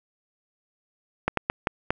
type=slowing click train; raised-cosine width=0.5 ms; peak=-7 dBFS; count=5; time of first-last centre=1.28-1.905 s; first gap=93 ms; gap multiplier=1.36; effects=none